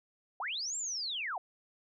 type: linear two-way sweep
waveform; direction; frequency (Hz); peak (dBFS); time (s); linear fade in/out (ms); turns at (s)
sine; up then down; 659.3 to 7590 to 659.3; -34; 0.4-1.38; 2; 0.77
effects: none